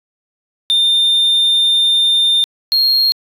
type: tone pair in turn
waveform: sine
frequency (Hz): 3610 / 4246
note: A7 / C8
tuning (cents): +44 / +25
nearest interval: minor third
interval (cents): 281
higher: second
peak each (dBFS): -7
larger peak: neither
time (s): 0.7-2.44 / 2.72-3.12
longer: first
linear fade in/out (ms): 0
effects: tanh soft clip ceiling -9 dBFS